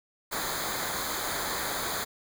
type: noise with comb filter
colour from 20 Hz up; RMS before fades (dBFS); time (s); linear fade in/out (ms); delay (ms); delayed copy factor
pink; -32; 0.31-2.05; 20; 0.36; -0.8
effects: none